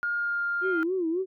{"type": "tone with pitch glide", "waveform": "sine", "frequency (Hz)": [1418, 1401.7], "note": ["F6", "F6"], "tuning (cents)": [26, 6], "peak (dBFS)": -25, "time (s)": [0.03, 0.83], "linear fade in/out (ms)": 0, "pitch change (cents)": -20, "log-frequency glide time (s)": [0.15, 0.44]}
{"type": "tone with vibrato", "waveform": "sine", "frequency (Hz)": 349.2, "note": "F4", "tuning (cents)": 0, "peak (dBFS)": -24, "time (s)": [0.61, 1.26], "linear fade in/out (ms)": 50, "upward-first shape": "sine", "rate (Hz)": 3.7, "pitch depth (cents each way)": 150}
{"effects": ["tanh soft clip ceiling -17 dBFS"]}